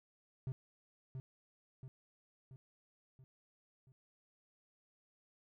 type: tone with echo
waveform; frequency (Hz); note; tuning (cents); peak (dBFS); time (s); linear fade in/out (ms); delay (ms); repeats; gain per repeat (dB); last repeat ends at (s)
triangle; 130.81; C3; 0; -35; 0.47-0.52; 0; 680; 5; -5; 3.92
effects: none